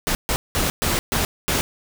pink noise bursts at uneven times, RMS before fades -21 dBFS, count 6, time 0.07-0.15 / 0.29-0.36 / 0.55-0.7 / 0.82-0.99 / 1.12-1.25 / 1.48-1.61 s, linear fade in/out 0 ms, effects none

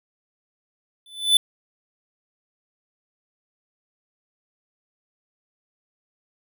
square tone with exponential growth, 3502 Hz, A7, 9 cents flat, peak -10 dBFS, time 1.06-1.37 s, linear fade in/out 2 ms, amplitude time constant 66 ms, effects none

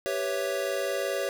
square chord, C# half-diminished seventh, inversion second, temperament equal, 392 / 493.9 / 554.4 / 659.3 Hz, G4 / B4 / C#5 / E5, 0 / 0 / 0 / 0 cents, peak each -34 / -36 / -31 / -36 dBFS, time 0.06-1.29 s, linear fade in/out 0 ms, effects none

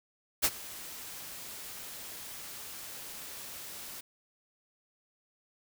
white noise with ADSR envelope, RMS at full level -24 dBFS, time 0.42-4.01 s, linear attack 25 ms, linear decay 50 ms, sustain -20 dB, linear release 8 ms, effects none

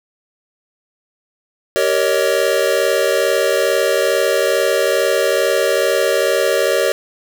square chord, Eb dominant seventh, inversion first, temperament just, 388.9 / 466.7 / 560 / 622.3 Hz, G4 / Bb4 / Db5 / Eb5, -14 / +2 / +18 / 0 cents, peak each -21 / -20 / -18 / -21 dBFS, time 1.76-6.92 s, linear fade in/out 0 ms, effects none

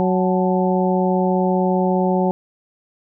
harmonic tone with a mistuned harmonic, 185 Hz, F#3, in tune, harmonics 1 / 2 / 3 / 4 / 5, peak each -18 / -21 / -23 / -24 / -25 dBFS, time 0-2.31 s, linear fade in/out 0 ms, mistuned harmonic 5, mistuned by -93 cents, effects none

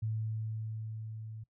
sine tone with level ramp, 110 Hz, A2, in tune, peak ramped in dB -31 to -42 dBFS, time 0.02-1.44 s, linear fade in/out 10 ms, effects noise-tail reverb RT60 0.1 s tail -21 dB re dry

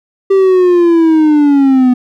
triangle linear sweep, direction down, 392 to 246.9 Hz, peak -3 dBFS, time 0.3-1.94 s, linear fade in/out 10 ms, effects none

